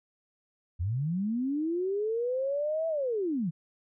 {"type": "linear two-way sweep", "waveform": "sine", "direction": "up then down", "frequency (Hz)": [78.5, 660, 148.2], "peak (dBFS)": -27, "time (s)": [0.79, 3.51], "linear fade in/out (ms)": 20, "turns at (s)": 2.88, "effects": []}